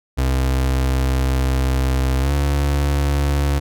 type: tone with pitch glide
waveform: 35% pulse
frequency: 65.41 to 70.92 Hz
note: C2 to C#2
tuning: 0 to +40 cents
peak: -14 dBFS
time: 0.17-3.6 s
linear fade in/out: 20 ms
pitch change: +140 cents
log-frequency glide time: 2.19-2.32 s
effects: none